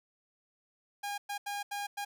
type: tone bursts at uneven times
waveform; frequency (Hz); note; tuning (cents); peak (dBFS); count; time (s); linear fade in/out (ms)
sawtooth; 813; G#5; -37; -31; 5; 1.03-1.18 / 1.29-1.38 / 1.46-1.63 / 1.71-1.87 / 1.97-2.05; 10
effects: none